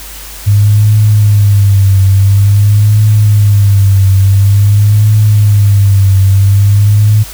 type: tone with vibrato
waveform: sine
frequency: 101.5 Hz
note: G#2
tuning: 39 cents flat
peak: -3 dBFS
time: 0.46-7.24 s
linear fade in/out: 20 ms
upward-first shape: triangle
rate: 0.48 Hz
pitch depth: 94 cents each way
effects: added 50 Hz sine -29 dBFS peak until 7.33 s + white hiss -28 dBFS RMS until 7.33 s